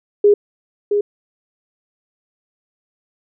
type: tone with echo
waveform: sine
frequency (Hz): 411.1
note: G#4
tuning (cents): -18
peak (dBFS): -7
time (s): 0.24-0.34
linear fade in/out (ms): 5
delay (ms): 670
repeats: 1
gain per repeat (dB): -6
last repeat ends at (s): 1.01
effects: none